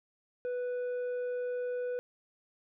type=tone with tanh clipping; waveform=sine; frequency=493.9 Hz; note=B4; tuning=in tune; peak=-33 dBFS; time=0.45-1.99 s; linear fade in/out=0 ms; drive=5 dB; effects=none